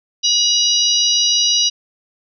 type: harmonic tone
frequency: 966 Hz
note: B5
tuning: 39 cents flat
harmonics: 3 / 4 / 5 / 6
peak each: -18 / -18 / -18 / -18 dBFS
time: 0.23-1.7 s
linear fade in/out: 20 ms
effects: none